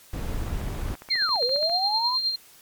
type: noise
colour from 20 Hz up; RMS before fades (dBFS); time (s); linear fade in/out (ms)
brown; -29; 0.13-0.95; 5
type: click train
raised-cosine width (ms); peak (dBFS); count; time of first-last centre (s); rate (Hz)
0.5; -26; 19; 0.48-1.696; 14.8
type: linear two-way sweep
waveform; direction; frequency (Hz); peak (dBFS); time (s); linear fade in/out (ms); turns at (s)
sine; down then up; 2306 to 466.2 to 1049; -25; 1.09-2.18; 50; 1.43
type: tone with tremolo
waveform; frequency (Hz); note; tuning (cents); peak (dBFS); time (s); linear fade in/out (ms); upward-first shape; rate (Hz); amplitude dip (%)
sine; 4186; C8; 0; -20; 1.1-2.36; 10; sine; 9.6; 55
effects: white hiss -52 dBFS RMS until 2.61 s + MP3 96 kbps